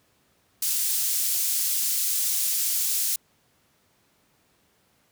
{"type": "high-pass noise", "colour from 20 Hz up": "pink", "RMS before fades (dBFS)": -25, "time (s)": [0.62, 3.16], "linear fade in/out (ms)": 5, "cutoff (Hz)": 7100, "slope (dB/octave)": 12, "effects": ["pink hiss -65 dBFS RMS until 5.11 s", "high-pass 80 Hz 12 dB/octave"]}